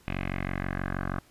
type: tone with low-pass filter sweep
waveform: 10% pulse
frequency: 46.25 Hz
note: F#1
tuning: in tune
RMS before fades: -32 dBFS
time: 0.08-1.19 s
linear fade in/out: 0 ms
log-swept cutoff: 2500 to 1400 Hz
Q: 3.6
effects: pink hiss -60 dBFS RMS until 1.3 s + resampled to 32000 Hz